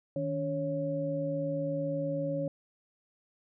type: tone cluster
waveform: sine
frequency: 156.5 / 284.8 / 553 Hz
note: D#3 / C#4 / C#5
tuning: +10 / +47 / -4 cents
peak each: -35 / -36 / -32 dBFS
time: 0.16-2.48 s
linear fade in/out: 2 ms
effects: none